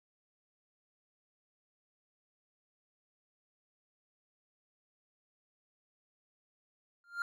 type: tone with exponential growth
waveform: triangle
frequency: 1396.9 Hz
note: F6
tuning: in tune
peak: -27 dBFS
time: 7.04-7.22 s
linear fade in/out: 1 ms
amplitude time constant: 39 ms
effects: none